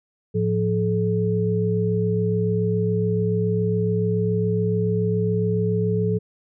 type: tone cluster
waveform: sine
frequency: 108.6 / 175.7 / 429.7 Hz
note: A2 / F3 / A4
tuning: -22 / +11 / -41 cents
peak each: -23 dBFS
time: 0.34-6.19 s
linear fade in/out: 20 ms
effects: none